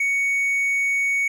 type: tone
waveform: triangle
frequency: 2230 Hz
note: C#7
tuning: 10 cents sharp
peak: -17 dBFS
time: 0-1.28 s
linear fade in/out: 5 ms
effects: none